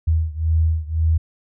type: beating tone pair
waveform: sine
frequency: 79.7 / 81.6 Hz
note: D#2 / E2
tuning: +42 / -17 cents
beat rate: 1.9 Hz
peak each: -18 / -20 dBFS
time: 0.07-1.18 s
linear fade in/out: 10 ms
effects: none